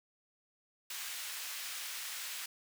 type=high-pass noise; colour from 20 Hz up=pink; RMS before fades=-42 dBFS; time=0.9-2.46 s; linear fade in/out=5 ms; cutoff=1900 Hz; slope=12 dB/octave; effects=none